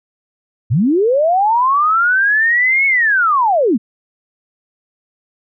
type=linear two-way sweep; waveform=sine; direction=up then down; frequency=95.9 to 2217 to 188.5 Hz; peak=-10 dBFS; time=0.7-3.78 s; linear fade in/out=20 ms; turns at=2.86 s; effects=none